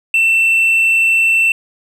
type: tone with hard clipping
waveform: sine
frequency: 2682 Hz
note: E7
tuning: 29 cents sharp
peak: -10 dBFS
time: 0.14-1.52 s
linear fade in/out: 2 ms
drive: 2 dB
effects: none